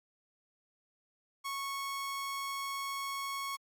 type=tone; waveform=sawtooth; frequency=1103 Hz; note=C#6; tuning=9 cents flat; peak=-32 dBFS; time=1.44-3.57 s; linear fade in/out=20 ms; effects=AAC 64 kbps